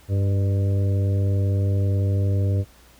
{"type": "harmonic tone with a mistuned harmonic", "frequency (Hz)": 98, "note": "G2", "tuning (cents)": 0, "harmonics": [1, 2, 3, 4, 5, 6], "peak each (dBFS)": [-18, -34, -34, -36, -35, -38], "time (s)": [0.08, 2.65], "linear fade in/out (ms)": 50, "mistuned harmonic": 6, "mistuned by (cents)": 36, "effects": ["added 60 Hz sine -53 dBFS peak until 2.99 s", "pink hiss -53 dBFS RMS until 2.99 s"]}